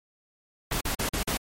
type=noise bursts; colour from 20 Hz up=pink; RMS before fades=-28 dBFS; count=5; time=0.71-1.373 s; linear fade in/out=5 ms; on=99 ms; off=42 ms; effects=MP3 64 kbps